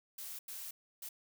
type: noise bursts at uneven times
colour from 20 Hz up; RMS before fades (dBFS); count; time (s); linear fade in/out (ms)
blue; -45; 3; 0.18-0.39 / 0.48-0.71 / 1.02-1.09; 5
effects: none